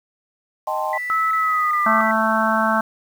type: chord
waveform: sine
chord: A half-diminished seventh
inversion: second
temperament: equal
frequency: 622.3 / 784 / 880 / 1046.5 Hz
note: Eb5 / G5 / A5 / C6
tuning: 0 / 0 / 0 / 0 cents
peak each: -26 dBFS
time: 0.67-0.98 s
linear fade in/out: 5 ms
type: tone bursts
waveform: sine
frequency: 1973 Hz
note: B6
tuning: 2 cents flat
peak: -24 dBFS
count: 3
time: 0.93-2.112 s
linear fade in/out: 2 ms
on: 380 ms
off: 21 ms
type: tone with pitch glide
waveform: sine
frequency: 1300 to 1192.1 Hz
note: E6 to D6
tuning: -24 to +26 cents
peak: -17 dBFS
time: 1.1-2.01 s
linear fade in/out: 0 ms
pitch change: -150 cents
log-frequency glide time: 1.36-1.87 s
type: harmonic tone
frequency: 220.6 Hz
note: A3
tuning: 5 cents sharp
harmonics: 1 / 3 / 4 / 5 / 6 / 7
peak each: -23 / -23 / -23 / -23 / -23 / -23 dBFS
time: 1.86-2.81 s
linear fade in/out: 5 ms
effects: 7-bit